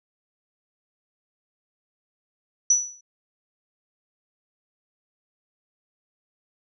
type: tone with exponential decay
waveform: sine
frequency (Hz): 5920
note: F#8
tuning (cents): 0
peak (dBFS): -12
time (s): 2.7-3.01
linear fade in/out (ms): 5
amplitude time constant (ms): 66
effects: none